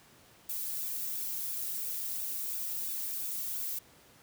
violet noise with flanger, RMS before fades -36 dBFS, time 0.49-3.79 s, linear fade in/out 5 ms, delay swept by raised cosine 0.96 to 2.06 ms, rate 2.9 Hz, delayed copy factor -0.55, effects pink hiss -59 dBFS RMS until 4.22 s + high-pass 80 Hz 12 dB/octave

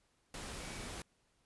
sine tone in noise, 2270 Hz, C#7, 41 cents sharp, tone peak -56 dBFS, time 0.61-0.87 s, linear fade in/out 2 ms, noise pink, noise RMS -45 dBFS, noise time 0.34-1.02 s, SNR -14 dB, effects pink hiss -75 dBFS RMS until 1.45 s + resampled to 24000 Hz

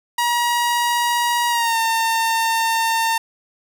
sawtooth tone with pitch glide, 955 to 906.6 Hz, A#5 to A#5, +42 to -48 cents, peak -13 dBFS, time 0.18-3.18 s, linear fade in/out 5 ms, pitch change -90 cents, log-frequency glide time 1.49-1.78 s, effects none

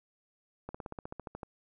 slowing click train, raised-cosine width 1 ms, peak -26 dBFS, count 12, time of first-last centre 0.69-1.432 s, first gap 55 ms, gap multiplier 1.04, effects none

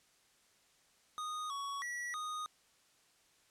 square tone with pitch steps, 1238 / 1119 / 1937 / 1239 Hz, D#6 / C#6 / B6 / D#6, -9 / +16 / -34 / -8 cents, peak -39 dBFS, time 1.18-2.46 s, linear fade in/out 0 ms, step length 320 ms, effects white hiss -69 dBFS RMS until 3.5 s + low-pass 9000 Hz 12 dB/octave

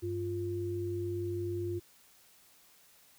sine tone pair together, 98.42 / 349.2 Hz, G2 / F4, +7 / 0 cents, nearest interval octave + minor seventh, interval 2193 cents, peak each -37 / -34 dBFS, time 0.02-1.8 s, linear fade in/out 20 ms, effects white hiss -62 dBFS RMS until 3.18 s

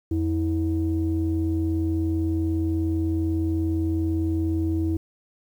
sine tone pair together, 85.64 / 323.1 Hz, F2 / E4, -33 / -35 cents, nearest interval octave + major seventh, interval 2298 cents, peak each -23 dBFS, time 0.11-4.97 s, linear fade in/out 5 ms, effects tanh soft clip ceiling -15 dBFS + 9-bit

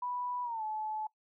sine tone with pitch glide, 985 to 862.5 Hz, B5 to A5, -5 to -35 cents, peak -34 dBFS, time 0.02-1.07 s, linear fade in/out 5 ms, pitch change -230 cents, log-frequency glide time 0.43-0.63 s, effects noise-tail reverb RT60 0.1 s tail -20 dB re dry

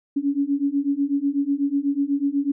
sine beating tone pair, 277.2 / 285.3 Hz, C#4 / C#4, 0 / +50 cents, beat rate 8.1 Hz, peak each -23 / -22 dBFS, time 0.16-2.52 s, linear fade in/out 10 ms, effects none

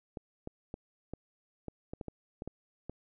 clicks, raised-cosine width 2 ms, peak -26 dBFS, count 11, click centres 0.172 / 0.474 / 0.741 / 1.136 / 1.683 / 1.935 / 2.012 / 2.083 / 2.421 / 2.476 / 2.896 s, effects none

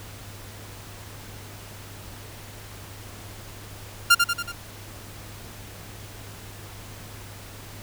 sawtooth tone with echo, 1396.9 Hz, F6, in tune, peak -8 dBFS, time 4.1-4.15 s, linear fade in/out 10 ms, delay 93 ms, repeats 4, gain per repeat -5 dB, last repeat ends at 4.522 s, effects added 101 Hz sine -43 dBFS peak until 7.82 s + pink hiss -43 dBFS RMS until 7.82 s

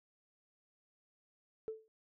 sine tone with exponential decay, 440 Hz, A4, in tune, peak -34 dBFS, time 1.68-1.88 s, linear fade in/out 0 ms, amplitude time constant 43 ms, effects tanh soft clip ceiling -31 dBFS

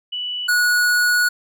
sine / square tone pair in turn, 2960 / 1460.5 Hz, F#7 / F#6, 0 / -23 cents, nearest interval octave, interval 1223 cents, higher first, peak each -23 / -15 dBFS, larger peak second, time 0.12-0.48 / 0.48-1.29 s, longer second, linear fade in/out 10 ms, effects none

